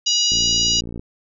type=harmonic tone; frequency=966 Hz; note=B5; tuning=39 cents flat; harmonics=3 / 4 / 5 / 6 / 7; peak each=-20 / -24 / -20 / -23 / -26 dBFS; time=0.06-0.81 s; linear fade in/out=10 ms
type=click train; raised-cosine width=3 ms; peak=-19 dBFS; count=40; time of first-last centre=0.32-0.995 s; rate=57.8 Hz
effects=none